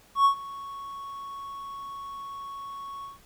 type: tone with ADSR envelope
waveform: triangle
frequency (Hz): 1108.7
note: C#6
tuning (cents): 0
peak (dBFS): -13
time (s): 0.15-3.19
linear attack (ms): 100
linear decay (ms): 97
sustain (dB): -21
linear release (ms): 150
effects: pink hiss -57 dBFS RMS until 3.25 s